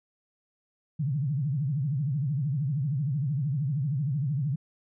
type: tone with vibrato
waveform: sine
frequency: 141 Hz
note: C#3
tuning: 30 cents sharp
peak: -25 dBFS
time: 0.99-4.56 s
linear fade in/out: 10 ms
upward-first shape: triangle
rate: 13 Hz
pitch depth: 260 cents each way
effects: none